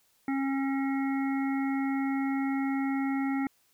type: harmonic tone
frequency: 271.9 Hz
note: C#4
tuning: 33 cents flat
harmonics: 1 / 3 / 5 / 7 / 8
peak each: -27 / -37 / -42 / -42 / -42 dBFS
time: 0.28-3.47 s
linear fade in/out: 2 ms
effects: white hiss -68 dBFS RMS until 3.73 s